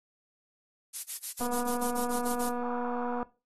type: noise bursts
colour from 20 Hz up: violet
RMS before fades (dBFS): -32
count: 11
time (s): 0.93-2.5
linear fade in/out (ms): 20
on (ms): 110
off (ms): 36
type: click train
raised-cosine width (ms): 1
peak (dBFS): -22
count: 443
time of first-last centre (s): 1.41-3.229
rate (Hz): 243
effects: noise-tail reverb RT60 0.3 s tail -19 dB re dry + AAC 32 kbps